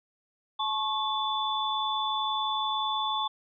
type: tone cluster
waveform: sine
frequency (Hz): 864 / 1093 / 3478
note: A5 / C#6 / A7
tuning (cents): -32 / -25 / -21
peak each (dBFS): -31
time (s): 0.59-3.28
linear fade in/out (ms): 10
effects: none